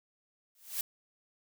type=noise with exponential growth; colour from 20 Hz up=blue; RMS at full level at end=-30 dBFS; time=0.55-0.81 s; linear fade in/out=2 ms; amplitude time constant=56 ms; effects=none